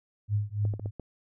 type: tone with tremolo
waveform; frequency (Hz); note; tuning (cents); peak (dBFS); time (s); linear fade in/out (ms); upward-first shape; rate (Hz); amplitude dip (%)
sine; 103.83; G#2; 0; -22; 0.28-0.91; 50; triangle; 3.4; 100
type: clicks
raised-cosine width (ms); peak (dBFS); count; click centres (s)
2; -25; 5; 0.652 / 0.738 / 0.796 / 0.859 / 0.997
effects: none